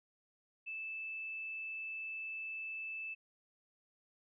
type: tone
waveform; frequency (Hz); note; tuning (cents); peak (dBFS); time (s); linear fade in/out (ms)
sine; 2631; E7; -4; -40; 0.66-3.15; 20
effects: none